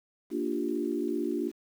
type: chord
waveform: sine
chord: G minor seventh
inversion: first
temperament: equal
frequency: 233.1 / 293.7 / 349.2 / 392 Hz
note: Bb3 / D4 / F4 / G4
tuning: 0 / 0 / 0 / 0 cents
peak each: -35 / -32 / -32 / -36 dBFS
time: 0.3-1.52 s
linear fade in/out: 50 ms
effects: 9-bit